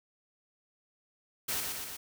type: noise with echo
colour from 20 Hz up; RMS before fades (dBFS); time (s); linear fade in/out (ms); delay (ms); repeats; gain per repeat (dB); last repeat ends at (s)
white; -33; 1.48-1.61; 10; 120; 3; -3; 1.97
effects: none